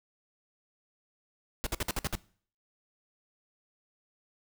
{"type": "noise bursts", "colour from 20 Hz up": "pink", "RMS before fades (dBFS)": -31, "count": 7, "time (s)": [1.64, 2.152], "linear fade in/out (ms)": 0, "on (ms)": 26, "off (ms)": 55, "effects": ["noise-tail reverb RT60 0.5 s tail -21 dB re dry"]}